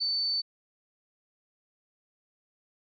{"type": "tone", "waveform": "sine", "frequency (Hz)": 4524, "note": "C#8", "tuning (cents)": 34, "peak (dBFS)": -26, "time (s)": [0, 0.42], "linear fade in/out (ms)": 20, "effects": []}